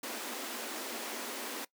pink high-pass noise, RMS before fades -40 dBFS, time 0.03-1.65 s, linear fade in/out 5 ms, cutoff 220 Hz, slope 96 dB/octave, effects noise-tail reverb RT60 0.1 s tail -20 dB re dry

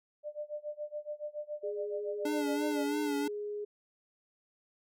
sine tone with tremolo, 597 Hz, D5, 28 cents sharp, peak -34 dBFS, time 0.23-2.87 s, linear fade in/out 50 ms, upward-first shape sine, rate 7.1 Hz, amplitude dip 95%
sine tone, 415.3 Hz, G#4, in tune, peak -35 dBFS, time 1.63-3.65 s, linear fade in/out 10 ms
square tone with vibrato, 292.4 Hz, D4, 7 cents flat, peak -32 dBFS, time 2.25-3.28 s, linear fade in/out 5 ms, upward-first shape sine, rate 3 Hz, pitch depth 52 cents each way
effects none

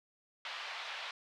white band-pass noise, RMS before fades -43 dBFS, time 0.45-1.11 s, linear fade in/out 2 ms, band 660 to 3700 Hz, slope 24 dB/octave, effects none

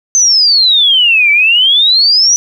sine exponential two-way sweep, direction down then up, 6270 to 2286 to 5980 Hz, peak -5 dBFS, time 0.15-2.36 s, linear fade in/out 0 ms, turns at 1.31 s, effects 7-bit

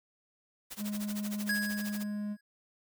white noise with tremolo, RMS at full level -41 dBFS, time 0.7-2.04 s, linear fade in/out 20 ms, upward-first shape sine, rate 13 Hz, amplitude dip 90%
triangle tone, 207.7 Hz, G#3, in tune, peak -31 dBFS, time 0.77-2.37 s, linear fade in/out 50 ms
square tone with exponential decay, 1658 Hz, G#6, 3 cents flat, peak -28 dBFS, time 1.49-2.41 s, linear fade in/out 5 ms, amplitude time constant 200 ms
effects none

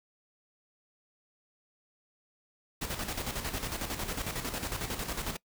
pink noise with tremolo, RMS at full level -34 dBFS, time 2.81-5.37 s, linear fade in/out 10 ms, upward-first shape square, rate 11 Hz, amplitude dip 55%, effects noise-tail reverb RT60 0.1 s tail -23 dB re dry

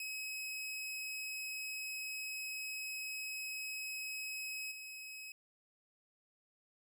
sawtooth tone with level steps, 2554 Hz, D#7, 45 cents sharp, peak -37 / -43 dBFS, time 0-5.32 s, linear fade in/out 2 ms, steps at 4.71 s, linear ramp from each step 10 ms, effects none

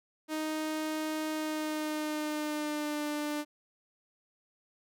sawtooth tone with pitch glide, 311.1 to 297.2 Hz, D#4 to D4, 0 to +21 cents, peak -28 dBFS, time 0.28-3.45 s, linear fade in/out 50 ms, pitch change -79 cents, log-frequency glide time 1.31-3.05 s, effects none

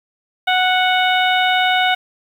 harmonic tone, 738 Hz, F#5, 5 cents flat, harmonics 1 / 2 / 3 / 4 / 5, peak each -16 / -19 / -21 / -22 / -23 dBFS, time 0.47-1.95 s, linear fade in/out 10 ms, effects 7-bit

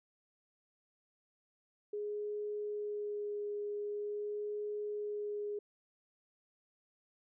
sine tone with vibrato, 415.3 Hz, G#4, in tune, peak -36 dBFS, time 1.93-5.59 s, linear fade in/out 5 ms, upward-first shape sine, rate 0.45 Hz, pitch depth 10 cents each way, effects none

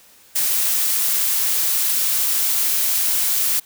blue noise, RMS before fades -19 dBFS, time 0.35-3.6 s, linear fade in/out 10 ms, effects white hiss -50 dBFS RMS until 3.65 s

